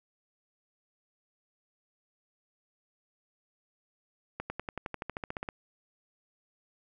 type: accelerating click train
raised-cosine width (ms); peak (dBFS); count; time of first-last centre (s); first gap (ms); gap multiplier
0.5; -20; 15; 4.4-5.488; 100; 0.96
effects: none